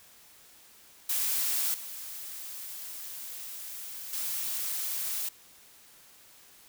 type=noise with level steps; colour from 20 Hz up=blue; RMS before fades=-29 / -41 / -33 dBFS; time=1.09-5.29 s; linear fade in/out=5 ms; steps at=1.74 / 4.13 s; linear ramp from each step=2 ms; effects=white hiss -56 dBFS RMS until 6.68 s